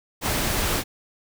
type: noise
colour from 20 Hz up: pink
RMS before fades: -24 dBFS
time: 0.21-0.84 s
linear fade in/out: 50 ms
effects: none